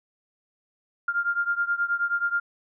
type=beating tone pair; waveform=sine; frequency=1396.9 / 1406.3 Hz; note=F6 / F6; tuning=0 / +12 cents; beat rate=9.4 Hz; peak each=-25 / -27 dBFS; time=1.08-2.4 s; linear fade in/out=5 ms; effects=none